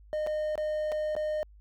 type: tone with dropouts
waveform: triangle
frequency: 612 Hz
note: D#5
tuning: 29 cents flat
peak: -26 dBFS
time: 0.13-1.43 s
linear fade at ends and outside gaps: 0 ms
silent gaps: 0.265-0.271 / 0.555-0.578 / 0.918-0.922 / 1.152-1.165 s
effects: added 51 Hz sine -51 dBFS peak until 1.6 s

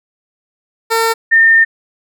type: tone pair in turn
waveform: 15% pulse / sine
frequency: 453.4 / 1813.6 Hz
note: A#4 / A#6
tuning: -48 / -48 cents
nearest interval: 2 octaves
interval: 2400 cents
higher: second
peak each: -5 dBFS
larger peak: neither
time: 0.9-1.14 / 1.31-1.65 s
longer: second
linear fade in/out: 20 ms
effects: none

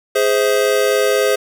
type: chord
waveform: square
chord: Ab augmented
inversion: none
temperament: just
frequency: 415.3 / 519.1 / 648.9 Hz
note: Ab4 / C5 / E5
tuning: 0 / -14 / -27 cents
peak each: -17 / -17 / -22 dBFS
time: 0.15-1.36 s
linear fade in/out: 10 ms
effects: none

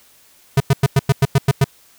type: tone bursts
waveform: square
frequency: 137.1 Hz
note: C#3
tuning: 19 cents flat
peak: -10 dBFS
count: 9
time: 0.57-1.643 s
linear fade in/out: 5 ms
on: 33 ms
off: 97 ms
effects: white hiss -51 dBFS RMS until 1.98 s

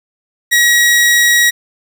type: tone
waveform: sawtooth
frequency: 1908 Hz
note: A#6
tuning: 40 cents sharp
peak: -4 dBFS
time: 0.51-1.51 s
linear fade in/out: 20 ms
effects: none

